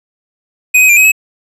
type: tone with pitch steps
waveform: square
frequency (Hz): 2502 / 2526 / 2381 / 2533 / 2572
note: D#7 / D#7 / D7 / D#7 / E7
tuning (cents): +9 / +26 / +23 / +30 / -43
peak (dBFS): -5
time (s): 0.74-1.12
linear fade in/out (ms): 10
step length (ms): 76
effects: resampled to 32000 Hz